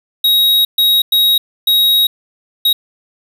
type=tone bursts at uneven times; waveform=square; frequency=3799 Hz; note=A#7; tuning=32 cents sharp; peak=-9 dBFS; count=5; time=0.24-0.65 / 0.78-1.02 / 1.12-1.38 / 1.67-2.07 / 2.65-2.73 s; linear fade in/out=5 ms; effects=none